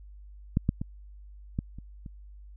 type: clicks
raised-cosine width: 5 ms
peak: -11 / -11 / -19 / -16 / -30 / -29 dBFS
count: 6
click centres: 0.571 / 0.691 / 0.815 / 1.589 / 1.786 / 2.062 s
effects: added 50 Hz sine -45 dBFS peak until 2.56 s